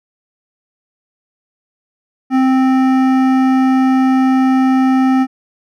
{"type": "tone with hard clipping", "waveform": "triangle", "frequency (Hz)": 261.6, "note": "C4", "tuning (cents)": 0, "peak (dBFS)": -11, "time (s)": [2.3, 5.27], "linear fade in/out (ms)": 50, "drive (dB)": 17, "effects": []}